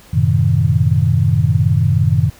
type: chord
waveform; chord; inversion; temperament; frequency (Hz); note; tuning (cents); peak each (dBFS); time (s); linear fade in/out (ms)
sine; F# diminished seventh; none; equal with one note detuned; 92.5 / 110 / 128.94 / 155.56; F#2 / A2 / C3 / Eb3; 0 / 0 / -25 / 0; -16; 0.13-2.3; 10
effects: pink hiss -44 dBFS RMS until 2.39 s